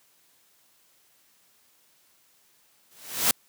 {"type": "noise with exponential growth", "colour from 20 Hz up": "white", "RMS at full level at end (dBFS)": -18, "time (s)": [2.91, 3.31], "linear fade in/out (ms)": 2, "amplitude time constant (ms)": 85, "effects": ["white hiss -63 dBFS RMS until 3.48 s", "high-pass 100 Hz 12 dB/octave"]}